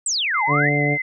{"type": "exponential two-way sweep", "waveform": "sine", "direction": "down then up", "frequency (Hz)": [8372, 799, 2008], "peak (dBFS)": -19, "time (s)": [0.06, 0.69], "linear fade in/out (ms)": 2, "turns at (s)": 0.44}
{"type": "tone with vibrato", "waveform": "sine", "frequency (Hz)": 2063, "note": "C7", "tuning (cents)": -25, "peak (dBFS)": -21, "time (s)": [0.34, 1.02], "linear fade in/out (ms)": 5, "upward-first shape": "sine", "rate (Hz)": 5.5, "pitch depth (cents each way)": 23}
{"type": "harmonic tone", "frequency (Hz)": 145.6, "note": "D3", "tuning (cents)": -15, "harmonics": [1, 2, 3, 4, 5], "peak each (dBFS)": [-21, -24, -26, -27, -28], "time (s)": [0.47, 0.98], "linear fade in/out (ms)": 50}
{"effects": []}